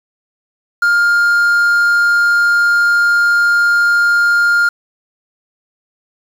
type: tone with quantisation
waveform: triangle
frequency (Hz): 1407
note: F6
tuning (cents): +12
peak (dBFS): -7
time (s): 0.82-4.69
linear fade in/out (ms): 5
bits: 6
effects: none